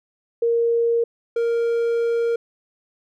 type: tone pair in turn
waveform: sine / triangle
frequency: 466.2 / 466.2 Hz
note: A#4 / A#4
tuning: 0 / 0 cents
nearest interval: unison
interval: 0 cents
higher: neither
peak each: -16 / -16 dBFS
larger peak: neither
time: 0.42-1.04 / 1.36-2.36 s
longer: second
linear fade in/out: 5 ms
effects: none